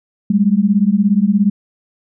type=beating tone pair; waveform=sine; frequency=194.6 / 211.6 Hz; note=G3 / G#3; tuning=-12 / +33 cents; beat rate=17 Hz; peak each=-13 dBFS; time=0.3-1.5 s; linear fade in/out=5 ms; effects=none